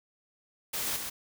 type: noise with echo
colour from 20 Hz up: white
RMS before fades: -33 dBFS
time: 0.73-0.97 s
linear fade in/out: 10 ms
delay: 130 ms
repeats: 1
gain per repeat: -4 dB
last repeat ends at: 1.1 s
effects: none